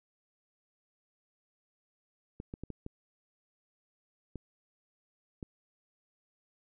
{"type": "clicks", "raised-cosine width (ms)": 3, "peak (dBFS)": -27, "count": 7, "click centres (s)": [2.401, 2.539, 2.636, 2.703, 2.864, 4.357, 5.428], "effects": []}